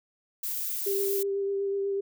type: noise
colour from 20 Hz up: violet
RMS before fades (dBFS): -32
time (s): 0.43-1.23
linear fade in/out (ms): 5
type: tone with vibrato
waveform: sine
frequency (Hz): 396.1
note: G4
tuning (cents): +18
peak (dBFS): -26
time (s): 0.86-2.01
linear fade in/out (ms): 10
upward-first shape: sine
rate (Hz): 8.1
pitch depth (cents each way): 15
effects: none